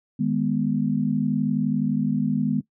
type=chord; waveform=sine; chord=G# minor; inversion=second; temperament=equal; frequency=155.56 / 207.7 / 246.9 Hz; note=D#3 / G#3 / B3; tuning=0 / 0 / 0 cents; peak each=-26 / -24 / -24 dBFS; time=0.19-2.61 s; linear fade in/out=10 ms; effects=noise-tail reverb RT60 0.1 s tail -18 dB re dry